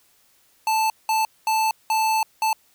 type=tone bursts at uneven times; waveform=square; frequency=879 Hz; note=A5; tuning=2 cents flat; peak=-19 dBFS; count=5; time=0.67-0.9 / 1.09-1.25 / 1.47-1.71 / 1.9-2.23 / 2.42-2.53 s; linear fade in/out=2 ms; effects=white hiss -60 dBFS RMS until 2.74 s